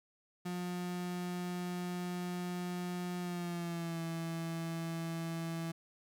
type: tone with pitch glide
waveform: 35% pulse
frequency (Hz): 178.2 to 165.31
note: F3 to E3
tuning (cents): +35 to +5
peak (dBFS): -35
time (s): 0.45-5.72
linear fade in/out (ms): 10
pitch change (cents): -130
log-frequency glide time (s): 3.2-4.01
effects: none